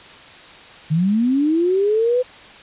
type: linear sweep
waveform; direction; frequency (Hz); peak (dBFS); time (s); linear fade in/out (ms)
sine; up; 147.9 to 510; -14; 0.9-2.23; 20
effects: white hiss -41 dBFS RMS until 2.62 s + resampled to 8000 Hz